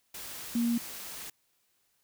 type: tone in noise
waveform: sine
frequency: 235.1 Hz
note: A#3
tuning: 15 cents sharp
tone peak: -25 dBFS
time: 0.55-0.78 s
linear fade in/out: 5 ms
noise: white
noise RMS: -42 dBFS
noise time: 0.14-1.3 s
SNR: +14 dB
effects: white hiss -73 dBFS RMS until 2.03 s